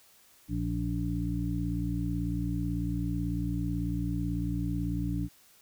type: harmonic tone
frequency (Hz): 58.1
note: A#1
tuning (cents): -5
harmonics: 1 / 2 / 3 / 5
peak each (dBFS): -34 / -34 / -34 / -34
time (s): 0.48-5.29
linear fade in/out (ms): 50
effects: white hiss -60 dBFS RMS until 5.61 s